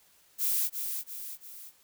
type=noise with echo; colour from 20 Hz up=violet; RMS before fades=-28 dBFS; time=0.38-0.7 s; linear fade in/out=50 ms; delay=340 ms; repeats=3; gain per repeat=-6 dB; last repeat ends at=1.72 s; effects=white hiss -63 dBFS RMS until 1.83 s